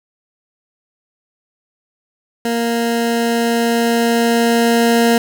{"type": "tone with level ramp", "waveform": "20% pulse", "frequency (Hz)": 233.1, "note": "A#3", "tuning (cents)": 0, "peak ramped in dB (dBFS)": [-11, -5], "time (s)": [2.45, 5.18], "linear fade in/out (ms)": 2, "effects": []}